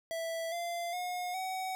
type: tone with pitch steps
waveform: square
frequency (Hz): 659.3 / 688.9 / 719.8 / 752.1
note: E5 / F5 / F#5 / F#5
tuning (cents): 0 / -24 / -48 / +28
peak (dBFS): -35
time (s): 0.11-1.75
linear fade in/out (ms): 0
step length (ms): 410
effects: none